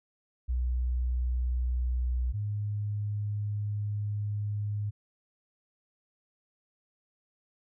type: tone pair in turn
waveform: sine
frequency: 61.74 / 103.83 Hz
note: B1 / G#2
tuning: 0 / 0 cents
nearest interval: major sixth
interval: 900 cents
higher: second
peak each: -26 / -29 dBFS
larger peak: first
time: 0.48-2.33 / 2.33-4.91 s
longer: second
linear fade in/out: 20 ms
effects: none